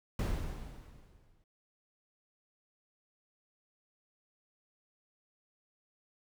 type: noise with exponential decay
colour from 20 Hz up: brown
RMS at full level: -30 dBFS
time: 0.19-1.44 s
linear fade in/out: 2 ms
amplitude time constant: 270 ms
effects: none